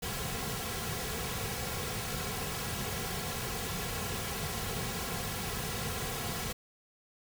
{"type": "noise with comb filter", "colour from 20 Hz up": "pink", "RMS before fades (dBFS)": -36, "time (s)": [0.02, 6.53], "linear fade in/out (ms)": 10, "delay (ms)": 3.3, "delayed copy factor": -0.7, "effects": []}